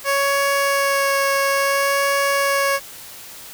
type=tone with vibrato; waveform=15% pulse; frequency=555 Hz; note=C#5; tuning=2 cents sharp; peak=-10 dBFS; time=0.04-2.8 s; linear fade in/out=50 ms; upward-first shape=sine; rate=0.58 Hz; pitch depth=11 cents each way; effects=white hiss -38 dBFS RMS until 3.53 s